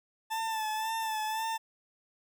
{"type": "tone with vibrato", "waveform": "40% pulse", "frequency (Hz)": 880, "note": "A5", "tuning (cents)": 0, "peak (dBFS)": -30, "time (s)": [0.3, 1.58], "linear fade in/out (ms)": 20, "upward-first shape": "sine", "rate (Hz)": 1.9, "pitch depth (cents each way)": 39, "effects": []}